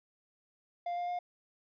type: tone with pitch steps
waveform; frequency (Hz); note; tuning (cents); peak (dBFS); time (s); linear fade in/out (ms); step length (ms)
triangle; 698.5 / 704.6 / 710.7; F5 / F5 / F5; 0 / +15 / +30; -31; 0.86-1.19; 5; 110
effects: resampled to 11025 Hz + 12-bit